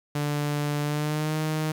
sawtooth tone with pitch glide, 146.83 to 155.47 Hz, D3 to D#3, 0 to -1 cents, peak -21 dBFS, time 0.15-1.72 s, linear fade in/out 5 ms, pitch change +99 cents, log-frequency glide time 0.82-1.36 s, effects 9-bit

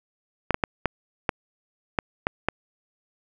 clicks, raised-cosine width 0.5 ms, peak -6 dBFS, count 8, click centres 0.507 / 0.544 / 0.638 / 0.857 / 1.292 / 1.988 / 2.269 / 2.486 s, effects none

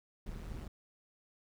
brown noise with amplitude modulation, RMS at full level -40 dBFS, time 0.26-0.68 s, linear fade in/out 5 ms, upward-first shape sine, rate 160 Hz, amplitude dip 70%, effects none

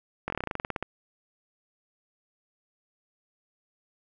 slowing click train, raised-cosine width 0.5 ms, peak -15 dBFS, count 15, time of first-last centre 0.28-0.826 s, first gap 21 ms, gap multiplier 1.09, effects none

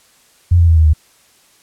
sine tone with pitch steps, 87.31 / 84.58 / 81.94 / 79.37 / 76.89 Hz, F2 / E2 / E2 / D#2 / D#2, 0 / +45 / -10 / +35 / -20 cents, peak -6 dBFS, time 0.51-0.935 s, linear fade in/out 10 ms, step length 85 ms, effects white hiss -51 dBFS RMS until 1.62 s + low-pass 11000 Hz 12 dB/octave

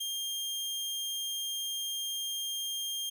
sawtooth tone, 3206 Hz, G7, 38 cents sharp, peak -30 dBFS, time 0-3.1 s, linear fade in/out 10 ms, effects none

